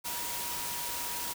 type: tone in noise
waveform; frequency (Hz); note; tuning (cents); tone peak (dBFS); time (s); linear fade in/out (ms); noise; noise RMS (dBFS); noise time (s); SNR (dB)
sine; 958; A#5; +47; -42; 0.04-1.34; 20; white; -36; 0.04-1.34; -9
effects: none